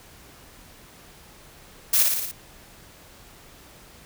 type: noise with echo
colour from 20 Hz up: blue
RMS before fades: -19 dBFS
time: 1.93-2.03 s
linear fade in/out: 5 ms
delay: 57 ms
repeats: 5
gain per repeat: -3 dB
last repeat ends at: 2.315 s
effects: pink hiss -49 dBFS RMS until 4.05 s